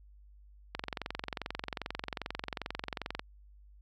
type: click train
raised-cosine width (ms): 0.3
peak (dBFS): -19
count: 56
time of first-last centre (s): 0.75-3.194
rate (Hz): 22.5
effects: added 50 Hz sine -54 dBFS peak until 3.81 s